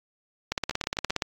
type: two click trains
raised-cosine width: 0.2 ms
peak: -9 / -15 dBFS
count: 13 / 4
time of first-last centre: 0.52-1.222 / 0.71-1.1 s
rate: 17.1 / 7.7 Hz
effects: AAC 48 kbps